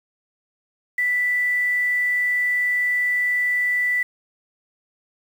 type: tone with quantisation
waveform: sine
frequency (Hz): 1975.5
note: B6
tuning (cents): 0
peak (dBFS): -18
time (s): 0.98-4.03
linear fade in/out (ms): 5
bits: 7
effects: none